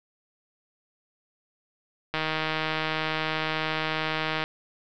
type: click train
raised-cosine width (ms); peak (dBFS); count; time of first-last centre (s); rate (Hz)
0.3; -11; 362; 2.14-4.439; 157
effects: low-pass 5000 Hz 12 dB/octave